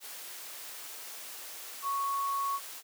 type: tone in noise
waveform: sine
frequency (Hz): 1108.7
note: C#6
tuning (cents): 0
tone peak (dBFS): -29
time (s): 1.82-2.6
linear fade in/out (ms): 50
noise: white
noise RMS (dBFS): -44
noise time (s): 0-2.83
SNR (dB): +12
effects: high-pass 400 Hz 12 dB/octave